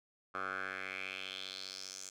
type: tone with band-pass filter sweep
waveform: 10% pulse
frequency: 95 Hz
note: F#2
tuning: 46 cents sharp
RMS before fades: -43 dBFS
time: 0.34-2.1 s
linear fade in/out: 10 ms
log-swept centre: 1200 to 6900 Hz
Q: 3.8
effects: none